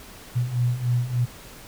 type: beating tone pair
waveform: sine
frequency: 120 / 123.4 Hz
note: B2 / B2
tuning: -49 / -1 cents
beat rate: 3.4 Hz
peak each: -26 / -22 dBFS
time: 0.35-1.26 s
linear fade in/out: 20 ms
effects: pink hiss -44 dBFS RMS until 1.67 s